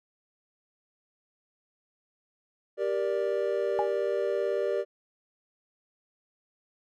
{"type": "chord", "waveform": "triangle", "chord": "G minor", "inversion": "none", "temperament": "just", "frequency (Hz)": [392, 470.4, 588], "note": ["G4", "Bb4", "D5"], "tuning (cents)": [0, 16, 2], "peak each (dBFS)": [-28, -29, -28], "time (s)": [2.77, 4.85], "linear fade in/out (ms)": 50}
{"type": "tone with exponential decay", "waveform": "sine", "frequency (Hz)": 830.6, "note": "G#5", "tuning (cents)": 0, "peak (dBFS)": -21, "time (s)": [3.79, 3.93], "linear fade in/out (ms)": 0, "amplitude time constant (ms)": 29}
{"effects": []}